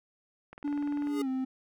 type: click train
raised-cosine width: 0.5 ms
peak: -31 dBFS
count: 12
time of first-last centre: 0.53-1.072 s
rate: 20.3 Hz
type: tone with pitch glide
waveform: triangle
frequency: 289.7 to 261.1 Hz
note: D4 to C4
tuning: -24 to -3 cents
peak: -27 dBFS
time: 0.64-1.45 s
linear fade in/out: 10 ms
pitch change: -179 cents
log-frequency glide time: 1.18-1.28 s
type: tone with exponential growth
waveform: square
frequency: 411.6 Hz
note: G#4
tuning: 16 cents flat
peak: -31 dBFS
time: 0.96-1.22 s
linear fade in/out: 5 ms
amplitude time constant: 56 ms
effects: none

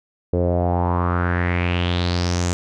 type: tone with low-pass filter sweep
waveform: sawtooth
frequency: 88 Hz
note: F2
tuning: 14 cents sharp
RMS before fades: -20 dBFS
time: 0.33-2.53 s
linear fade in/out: 0 ms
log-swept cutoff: 470 to 7400 Hz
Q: 4.5
effects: none

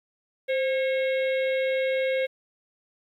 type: harmonic tone with a mistuned harmonic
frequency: 543 Hz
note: C#5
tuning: 36 cents flat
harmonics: 1 / 3 / 4 / 5 / 6 / 7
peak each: -23 / -37 / -32 / -42 / -43 / -42 dBFS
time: 0.48-2.27 s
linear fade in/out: 20 ms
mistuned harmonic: 1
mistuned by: -62 cents
effects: 10-bit

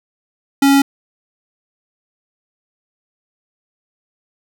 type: tone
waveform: square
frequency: 277.2 Hz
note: C#4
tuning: in tune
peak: -9 dBFS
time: 0.62-0.82 s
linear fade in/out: 5 ms
effects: none

